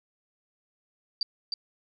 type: tone with echo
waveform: sine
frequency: 4663 Hz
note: D8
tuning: 13 cents flat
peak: -24 dBFS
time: 1.21-1.23 s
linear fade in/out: 2 ms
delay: 310 ms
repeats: 1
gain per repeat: -4 dB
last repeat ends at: 1.54 s
effects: none